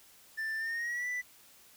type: tone with pitch glide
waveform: triangle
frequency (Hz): 1774 to 1979.8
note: A6 to B6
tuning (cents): +14 to +4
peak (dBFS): -31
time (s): 0.37-1.22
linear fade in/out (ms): 20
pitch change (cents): +190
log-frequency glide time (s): 0.57-1.08
effects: white hiss -59 dBFS RMS until 1.76 s